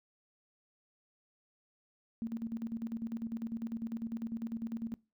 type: tone with tremolo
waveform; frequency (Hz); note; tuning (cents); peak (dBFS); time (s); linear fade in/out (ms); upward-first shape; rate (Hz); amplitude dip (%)
sine; 228.1; A#3; -37; -33; 2.22-4.94; 0; square; 10; 65
effects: noise-tail reverb RT60 0.3 s tail -23 dB re dry